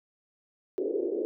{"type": "band-pass noise", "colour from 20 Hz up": "white", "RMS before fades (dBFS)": -30, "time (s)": [0.78, 1.25], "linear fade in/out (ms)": 0, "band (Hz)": [320, 460], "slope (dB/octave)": 48, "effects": []}